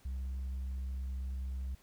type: tone with tanh clipping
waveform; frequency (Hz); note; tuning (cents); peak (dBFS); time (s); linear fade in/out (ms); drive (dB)
sine; 65.41; C2; 0; -36; 0.05-1.75; 5; 2
effects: pink hiss -65 dBFS RMS until 1.82 s